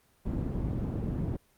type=low-pass noise; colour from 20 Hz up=white; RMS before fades=-32 dBFS; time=0.25-1.37 s; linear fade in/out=10 ms; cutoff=200 Hz; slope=12 dB/octave; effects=pink hiss -66 dBFS RMS until 1.57 s + Opus 24 kbps